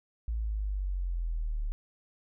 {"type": "exponential sweep", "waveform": "sine", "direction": "down", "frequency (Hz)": [56.9, 36.07], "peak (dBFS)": -29, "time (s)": [0.28, 1.72], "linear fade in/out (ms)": 0, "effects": []}